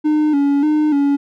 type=tone with vibrato; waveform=triangle; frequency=293.2 Hz; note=D4; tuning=3 cents flat; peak=-10 dBFS; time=0.04-1.17 s; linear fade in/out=20 ms; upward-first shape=square; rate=1.7 Hz; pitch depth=63 cents each way; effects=none